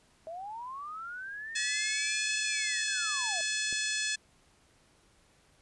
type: linear two-way sweep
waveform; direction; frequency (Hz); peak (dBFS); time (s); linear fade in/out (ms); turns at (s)
sine; up then down; 630 to 2636 to 630; -38; 0.27-3.41; 0; 2.39
type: harmonic tone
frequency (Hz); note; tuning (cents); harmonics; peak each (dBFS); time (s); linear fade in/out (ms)
858; A5; -44; 2 / 3 / 4 / 5 / 6 / 7 / 8 / 9 / 10; -35 / -37 / -38 / -39 / -40 / -40 / -41 / -42 / -42; 1.55-4.16; 10
type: click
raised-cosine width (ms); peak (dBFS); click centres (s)
2; -33; 3.727
effects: pink hiss -65 dBFS RMS until 5.61 s + resampled to 24000 Hz